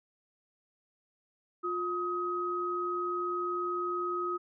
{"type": "tone pair together", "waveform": "sine", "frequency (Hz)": [354.4, 1263], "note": ["F4", "D#6"], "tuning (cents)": [25, 26], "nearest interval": "octave + minor seventh", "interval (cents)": 2201, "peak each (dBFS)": [-34, -32], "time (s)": [1.63, 4.38], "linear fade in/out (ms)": 20, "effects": []}